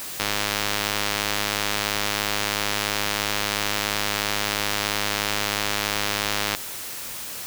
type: click train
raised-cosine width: 0.2 ms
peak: -5 dBFS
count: 655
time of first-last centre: 0.2-6.55 s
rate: 103 Hz
effects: white hiss -34 dBFS RMS until 7.46 s